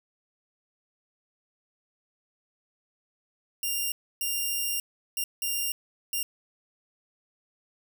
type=tone bursts at uneven times; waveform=5% pulse; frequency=2794 Hz; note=F7; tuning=in tune; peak=-18 dBFS; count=5; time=3.63-3.92 / 4.21-4.8 / 5.17-5.24 / 5.42-5.72 / 6.13-6.23 s; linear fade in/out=2 ms; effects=none